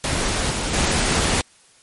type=noise with level steps; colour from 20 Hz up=pink; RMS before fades=-22 / -24 / -19 dBFS; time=0.04-1.41 s; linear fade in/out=0 ms; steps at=0.5 / 0.73 s; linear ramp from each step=10 ms; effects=white hiss -53 dBFS RMS until 1.82 s + MP3 48 kbps